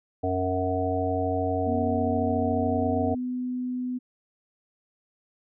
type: harmonic tone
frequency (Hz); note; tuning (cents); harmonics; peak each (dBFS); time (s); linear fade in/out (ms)
92.5; F#2; 0; 1 / 3 / 5 / 7 / 8; -30 / -30 / -30 / -30 / -30; 0.23-3.15; 10
type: tone with pitch glide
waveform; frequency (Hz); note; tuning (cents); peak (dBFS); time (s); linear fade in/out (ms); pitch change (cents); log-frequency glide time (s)
sine; 243.2 to 250.5; B3 to B3; -26 to +25; -27; 1.66-3.99; 20; +51; 2.51-2.94
effects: none